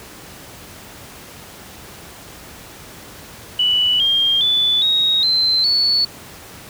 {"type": "tone with pitch steps", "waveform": "sine", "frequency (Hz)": [2960, 3209, 3480, 3773, 4090, 4435], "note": ["F#7", "G7", "A7", "A#7", "C8", "C#8"], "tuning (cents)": [0, 40, -20, 20, -40, 0], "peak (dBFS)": -13, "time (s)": [3.59, 6.05], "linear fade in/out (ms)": 5, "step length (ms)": 410, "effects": ["pink hiss -38 dBFS RMS until 6.69 s", "high-pass 60 Hz 12 dB/octave"]}